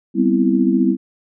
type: chord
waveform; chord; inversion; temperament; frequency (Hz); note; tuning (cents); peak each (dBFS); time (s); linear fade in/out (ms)
sine; C major seventh; second; equal; 196 / 246.9 / 261.6 / 329.6; G3 / B3 / C4 / E4; 0 / 0 / 0 / 0; -18; 0.14-0.97; 50
effects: none